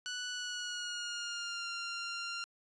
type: tone with pitch glide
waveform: 15% pulse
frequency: 1480 to 1388.9 Hz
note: F#6 to F6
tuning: 0 to -10 cents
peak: -31 dBFS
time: 0.06-2.44 s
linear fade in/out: 0 ms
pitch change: -110 cents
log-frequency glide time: 0.31-1.68 s
effects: resampled to 22050 Hz